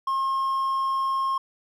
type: tone with hard clipping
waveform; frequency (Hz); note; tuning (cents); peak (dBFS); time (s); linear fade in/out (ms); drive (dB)
triangle; 1073; C6; +43; -23; 0.07-1.38; 5; 5
effects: none